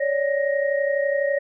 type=tone cluster; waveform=sine; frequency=556 / 588 / 1874 Hz; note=C#5 / D5 / A#6; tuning=+5 / +2 / +9 cents; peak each=-21 / -25 / -28 dBFS; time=0-1.39 s; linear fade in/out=10 ms; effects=none